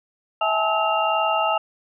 sine tone cluster, 651 / 801 / 863 / 1288 / 2783 Hz, E5 / G5 / A5 / E6 / F7, -22 / +37 / -34 / -41 / -7 cents, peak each -24 / -28 / -23 / -24 / -27 dBFS, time 0.41-1.58 s, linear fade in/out 5 ms, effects none

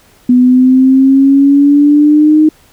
sine exponential sweep, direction up, 246.9 to 311.1 Hz, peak -3 dBFS, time 0.29-2.49 s, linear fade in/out 5 ms, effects pink hiss -46 dBFS RMS until 2.72 s

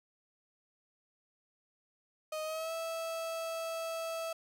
35% pulse tone with pitch glide, 622.3 to 655.5 Hz, D#5 to E5, 0 to -10 cents, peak -34 dBFS, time 2.32-4.33 s, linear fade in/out 5 ms, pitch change +90 cents, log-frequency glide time 2.43-2.73 s, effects none

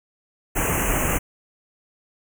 pink band-stop noise, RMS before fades -22 dBFS, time 0.55-1.19 s, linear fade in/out 20 ms, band 2900 to 6200 Hz, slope 96 dB/octave, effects none

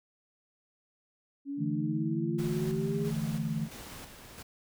sine exponential sweep, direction up, 277.2 to 415.3 Hz, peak -33 dBFS, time 1.45-3.13 s, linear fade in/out 50 ms
sine chord, D suspended second, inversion none, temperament equal, 146.83 / 164.81 / 220 Hz, D3 / E3 / A3, 0 / 0 / 0 cents, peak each -34 dBFS, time 1.57-3.69 s, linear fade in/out 50 ms
pink noise with tremolo, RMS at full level -45 dBFS, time 2.38-4.43 s, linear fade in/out 10 ms, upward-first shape square, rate 1.5 Hz, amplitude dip 45%
effects none

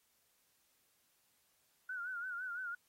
sine tone with vibrato, 1456 Hz, F#6, 28 cents flat, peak -39 dBFS, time 1.89-2.75 s, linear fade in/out 5 ms, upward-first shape sine, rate 5.9 Hz, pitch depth 84 cents each way, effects white hiss -75 dBFS RMS until 2.88 s + AAC 48 kbps

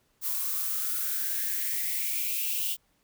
violet noise with high-pass filter sweep, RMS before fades -30 dBFS, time 0.21-2.77 s, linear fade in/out 50 ms, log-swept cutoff 1000 to 3000 Hz, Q 7, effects pink hiss -70 dBFS RMS until 3.03 s

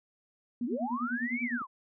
sine tone with tremolo, 241.5 Hz, B3, 39 cents flat, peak -28 dBFS, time 0.61-1.62 s, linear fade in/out 2 ms, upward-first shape sine, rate 9.9 Hz, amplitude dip 100%
sine linear two-way sweep, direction up then down, 155.56 to 2349 to 959 Hz, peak -33 dBFS, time 0.63-1.67 s, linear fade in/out 50 ms, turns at 1.42 s
effects none

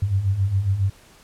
sine beating tone pair, 92.4 / 99.7 Hz, F#2 / G2, -2 / +30 cents, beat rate 7.3 Hz, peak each -25 / -19 dBFS, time 0.02-0.9 s, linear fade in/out 5 ms, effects pink hiss -51 dBFS RMS until 1.23 s + low-pass 12000 Hz 12 dB/octave

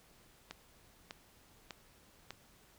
click train, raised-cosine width 0.2 ms, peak -26 dBFS, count 4, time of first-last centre 0.51-2.306 s, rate 1.67 Hz, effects pink hiss -64 dBFS RMS until 2.78 s

